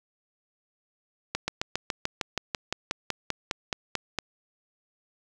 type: slowing click train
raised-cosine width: 0.2 ms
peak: -10 dBFS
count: 17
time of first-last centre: 1.35-4.187 s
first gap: 130 ms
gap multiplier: 1.04
effects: none